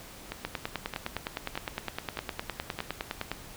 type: two click trains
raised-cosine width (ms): 0.3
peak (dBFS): -18 / -15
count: 5 / 29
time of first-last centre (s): 0.32-2.789 / 0.45-3.316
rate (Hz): 1.62 / 9.77
effects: pink hiss -47 dBFS RMS until 3.56 s